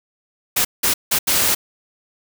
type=noise bursts at uneven times; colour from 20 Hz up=white; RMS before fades=-17 dBFS; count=4; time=0.56-0.65 / 0.83-0.94 / 1.11-1.19 / 1.27-1.55 s; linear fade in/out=10 ms; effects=none